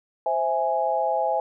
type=chord; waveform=sine; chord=C augmented; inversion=none; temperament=equal; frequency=523.3 / 659.3 / 830.6 Hz; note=C5 / E5 / G#5; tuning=0 / 0 / 0 cents; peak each=-27 / -25 / -24 dBFS; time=0.26-1.4 s; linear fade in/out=2 ms; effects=none